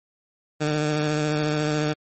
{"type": "tone with vibrato", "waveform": "15% pulse", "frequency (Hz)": 151.2, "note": "D#3", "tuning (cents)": -49, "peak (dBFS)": -15, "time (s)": [0.6, 1.94], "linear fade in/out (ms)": 20, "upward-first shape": "sine", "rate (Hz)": 14, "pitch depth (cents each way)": 24, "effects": ["MP3 32 kbps"]}